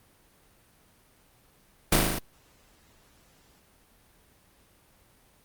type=noise with echo; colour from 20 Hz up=pink; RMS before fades=-19 dBFS; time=1.92-1.96 s; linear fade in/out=5 ms; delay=38 ms; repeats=6; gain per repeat=-2 dB; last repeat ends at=2.188 s; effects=pink hiss -61 dBFS RMS until 5.44 s + Opus 32 kbps